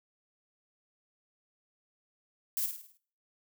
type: noise with echo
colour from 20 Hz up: violet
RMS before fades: -32 dBFS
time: 2.57-2.66 s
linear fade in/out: 0 ms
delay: 52 ms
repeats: 6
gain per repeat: -6 dB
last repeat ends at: 2.972 s
effects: noise-tail reverb RT60 0.5 s tail -21 dB re dry